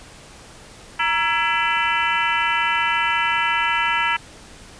harmonic tone with a mistuned harmonic, 334.5 Hz, E4, 25 cents sharp, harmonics 3 / 4 / 5 / 6 / 7 / 8 / 9, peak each -23 / -24 / -25 / -26 / -26 / -27 / -28 dBFS, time 0.99-4.17 s, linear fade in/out 10 ms, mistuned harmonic 3, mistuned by -110 cents, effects pink hiss -43 dBFS RMS until 4.79 s + resampled to 22050 Hz

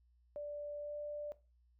sine tone with pitch glide, 586 to 590.1 Hz, D5 to D5, -4 to +8 cents, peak -40 dBFS, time 0.36-1.32 s, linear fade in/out 0 ms, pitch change +12 cents, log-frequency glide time 0.79-0.95 s, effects noise-tail reverb RT60 0.3 s tail -17 dB re dry + added 60 Hz sine -67 dBFS peak until 1.79 s

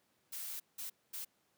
blue noise bursts at uneven times, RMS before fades -43 dBFS, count 3, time 0.32-0.6 / 0.78-0.9 / 1.13-1.25 s, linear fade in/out 10 ms, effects pink hiss -75 dBFS RMS until 1.57 s + high-pass 150 Hz 12 dB/octave

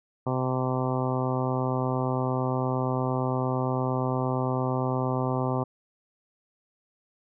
harmonic tone, 128.7 Hz, C3, 28 cents flat, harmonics 1 / 2 / 3 / 4 / 5 / 6 / 7 / 8 / 9, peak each -28 / -31 / -33 / -34 / -35 / -36 / -36 / -37 / -38 dBFS, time 0.26-5.64 s, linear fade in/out 10 ms, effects none

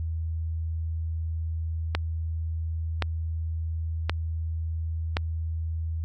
click train, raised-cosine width 0.3 ms, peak -9 dBFS, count 4, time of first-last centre 1.95-5.169 s, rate 0.932 Hz, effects added 81 Hz sine -27 dBFS peak until 6.04 s

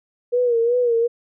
sine tone with vibrato, 477 Hz, A#4, 40 cents sharp, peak -15 dBFS, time 0.32-1.08 s, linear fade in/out 20 ms, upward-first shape sine, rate 2.7 Hz, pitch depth 70 cents each way, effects none

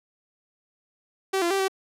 sawtooth tone with pitch steps, 384.6 / 343.1 / 390.4 / 383.6 Hz, G4 / F4 / G4 / G4, -33 / -31 / -7 / -37 cents, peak -18 dBFS, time 1.33-1.682 s, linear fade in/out 10 ms, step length 88 ms, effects low-pass 12000 Hz 12 dB/octave

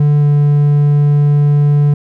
triangle tone with pitch glide, 146.83 to 145.73 Hz, D3 to D3, 0 to -13 cents, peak -5 dBFS, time 0-1.94 s, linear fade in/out 5 ms, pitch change -13 cents, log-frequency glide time 0.19-0.25 s, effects none

